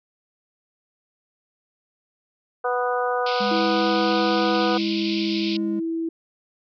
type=harmonic tone; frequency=246.9 Hz; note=B3; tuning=in tune; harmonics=2 / 3 / 4 / 5 / 6; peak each=-24 / -26 / -30 / -28 / -31 dBFS; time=2.64-4.78 s; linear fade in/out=10 ms
type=band-pass noise; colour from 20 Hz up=white; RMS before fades=-31 dBFS; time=3.26-5.57 s; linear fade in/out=5 ms; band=2200 to 5100 Hz; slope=96 dB/octave
type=tone; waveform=triangle; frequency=205.9 Hz; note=G#3; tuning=15 cents flat; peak=-24 dBFS; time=3.4-5.8 s; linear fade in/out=10 ms
type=tone with pitch glide; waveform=sine; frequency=326.7 to 328.6 Hz; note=E4 to E4; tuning=-15 to -5 cents; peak=-23 dBFS; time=3.51-6.09 s; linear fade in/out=5 ms; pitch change=+10 cents; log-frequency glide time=3.67-4.35 s
effects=none